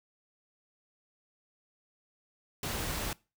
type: noise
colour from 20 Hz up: pink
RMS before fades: -35 dBFS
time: 2.63-3.13 s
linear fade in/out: 2 ms
effects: noise-tail reverb RT60 0.3 s tail -23 dB re dry